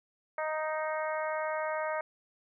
harmonic tone, 311.1 Hz, D#4, in tune, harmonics 2 / 3 / 4 / 5 / 6 / 7, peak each -33 / -37 / -39 / -41 / -43 / -44 dBFS, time 0.38-2.01 s, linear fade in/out 2 ms, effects none

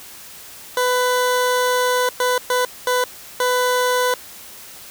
20% pulse tone bursts at uneven times, 498.9 Hz, B4, 17 cents sharp, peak -11 dBFS, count 5, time 0.77-2.09 / 2.2-2.38 / 2.5-2.65 / 2.87-3.04 / 3.4-4.14 s, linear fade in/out 2 ms, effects white hiss -39 dBFS RMS until 4.9 s

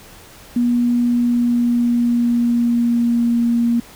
sine tone with pitch glide, 241 to 235.5 Hz, B3 to A#3, -42 to +18 cents, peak -13 dBFS, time 0.56-3.8 s, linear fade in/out 5 ms, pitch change -40 cents, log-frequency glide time 1.03-3.43 s, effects pink hiss -42 dBFS RMS until 3.95 s

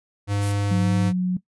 square tone with pitch glide, 101.4 to 102.22 Hz, G#2 to G#2, -41 to -27 cents, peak -22 dBFS, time 0.27-1.13 s, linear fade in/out 50 ms, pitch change +14 cents, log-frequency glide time 0.79-0.85 s
blue noise, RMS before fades -34 dBFS, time 0.41-0.53 s, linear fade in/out 20 ms
sine tone, 182.3 Hz, F#3, 25 cents flat, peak -19 dBFS, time 0.71-1.37 s, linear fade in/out 5 ms
effects noise-tail reverb RT60 0.1 s tail -17 dB re dry + resampled to 24000 Hz

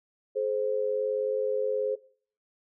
sine tone pair together, 424.5 / 523.3 Hz, G#4 / C5, +38 / 0 cents, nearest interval major third, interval 362 cents, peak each -28 dBFS, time 0.35-1.96 s, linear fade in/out 20 ms, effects noise-tail reverb RT60 0.5 s tail -20 dB re dry

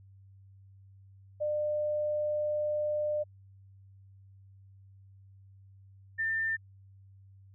sine tone pair in turn, 600 / 1794.6 Hz, D5 / A6, +37 / +34 cents, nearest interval octave + perfect fifth, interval 1897 cents, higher second, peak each -28 dBFS, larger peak neither, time 1.4-3.24 / 6.18-6.57 s, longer first, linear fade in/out 20 ms, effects added 97 Hz sine -53 dBFS peak until 7.54 s

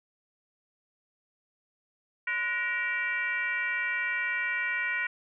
sine tone with frequency modulation, 1893 Hz, A#6, 26 cents sharp, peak -27 dBFS, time 2.27-5.07 s, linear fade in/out 5 ms, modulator 432 Hz, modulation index 1.2, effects none

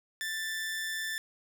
sawtooth tone with amplitude modulation, 1766 Hz, A6, 6 cents sharp, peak -28 dBFS, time 0.21-1.18 s, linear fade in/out 0 ms, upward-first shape sine, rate 177 Hz, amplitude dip 30%, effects none

